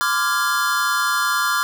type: chord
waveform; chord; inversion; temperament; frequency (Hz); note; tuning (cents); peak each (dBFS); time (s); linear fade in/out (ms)
square; D half-diminished seventh; third; equal with one note detuned; 1023.8 / 1174.7 / 1396.9 / 1661.2; C6 / D6 / F6 / Ab6; -38 / 0 / 0 / 0; -27 / -23 / -22 / -26; 0.01-1.63; 0
effects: none